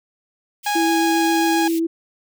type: high-pass noise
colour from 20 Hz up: white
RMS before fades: -34 dBFS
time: 0.63-1.8 s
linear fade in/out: 20 ms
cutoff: 2100 Hz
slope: 48 dB/octave
type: harmonic tone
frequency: 826 Hz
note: G#5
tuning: 10 cents flat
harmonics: 1 / 2 / 3 / 4 / 5 / 6 / 7 / 8 / 9 / 10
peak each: -20 / -26 / -30 / -32 / -34 / -36 / -37 / -38 / -39 / -40 dBFS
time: 0.66-1.68 s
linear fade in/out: 5 ms
type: tone with vibrato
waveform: sine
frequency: 329.6 Hz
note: E4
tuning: in tune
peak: -17 dBFS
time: 0.75-1.87 s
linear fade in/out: 10 ms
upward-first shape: sine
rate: 7.5 Hz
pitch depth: 12 cents each way
effects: none